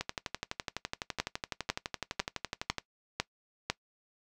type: two click trains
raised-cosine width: 0.2 ms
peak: -11 / -16 dBFS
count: 6 / 34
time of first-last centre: 1.2-3.7 / 0.01-2.783 s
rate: 2 / 11.9 Hz
effects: noise-tail reverb RT60 0.1 s tail -19 dB re dry